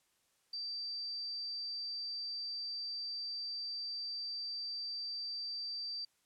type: tone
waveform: sine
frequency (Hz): 4665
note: D8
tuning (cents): -12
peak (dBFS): -38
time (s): 0.53-6.05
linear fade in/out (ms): 5
effects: white hiss -75 dBFS RMS until 6.25 s + low-pass 11000 Hz 12 dB/octave